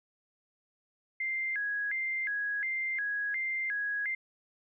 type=tone with vibrato; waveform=sine; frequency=1864.7 Hz; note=A#6; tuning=in tune; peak=-30 dBFS; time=1.2-4.15 s; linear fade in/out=5 ms; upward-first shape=square; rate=1.4 Hz; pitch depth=200 cents each way; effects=none